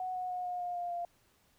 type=tone with pitch steps; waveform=sine; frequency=740 / 732.3 / 724.8 / 717.3 / 709.9 / 702.5 / 695.2 Hz; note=F#5 / F#5 / F#5 / F5 / F5 / F5 / F5; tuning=0 / -18 / -36 / +46 / +28 / +10 / -8 cents; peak=-34 dBFS; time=0-1.05 s; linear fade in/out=2 ms; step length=150 ms; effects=pink hiss -69 dBFS RMS until 1.58 s